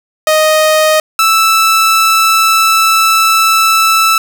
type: tone pair in turn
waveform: sawtooth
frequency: 622.3 / 1318.6 Hz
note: D#5 / E6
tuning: 0 / 0 cents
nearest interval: octave + minor second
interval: 1300 cents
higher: second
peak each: -3 dBFS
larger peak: neither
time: 0.27-1 / 1.19-4.18 s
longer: second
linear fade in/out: 2 ms
effects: none